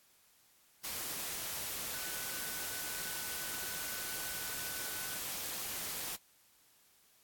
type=tone in noise; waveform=sine; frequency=1498 Hz; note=F#6; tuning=21 cents sharp; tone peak=-49 dBFS; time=1.93-5.19 s; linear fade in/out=20 ms; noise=white; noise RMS=-40 dBFS; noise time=0.83-6.17 s; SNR=-12 dB; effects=white hiss -67 dBFS RMS until 7.23 s + AAC 64 kbps